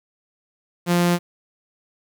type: tone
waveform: sawtooth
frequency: 174.61 Hz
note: F3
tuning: in tune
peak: -12 dBFS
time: 0.86-1.19 s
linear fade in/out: 50 ms
effects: 8-bit